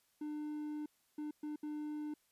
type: tone bursts at uneven times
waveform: triangle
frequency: 300.3 Hz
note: D4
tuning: 39 cents sharp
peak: -37 dBFS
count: 4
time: 0.21-0.86 / 1.18-1.31 / 1.43-1.56 / 1.63-2.14 s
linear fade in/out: 5 ms
effects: white hiss -75 dBFS RMS until 2.31 s + resampled to 32000 Hz